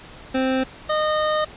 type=tone pair in turn; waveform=25% pulse; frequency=261.6 / 614.2 Hz; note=C4 / D#5; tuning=0 / -23 cents; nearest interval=octave + minor third; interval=1477 cents; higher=second; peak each=-15 / -15 dBFS; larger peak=neither; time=0.34-0.64 / 0.89-1.45 s; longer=second; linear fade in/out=10 ms; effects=pink hiss -42 dBFS RMS until 1.56 s + resampled to 8000 Hz